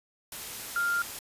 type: tone in noise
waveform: sine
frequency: 1396.9 Hz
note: F6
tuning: in tune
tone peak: -25 dBFS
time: 0.76-1.02 s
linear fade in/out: 2 ms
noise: white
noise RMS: -39 dBFS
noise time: 0.32-1.19 s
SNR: +11 dB
effects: resampled to 32000 Hz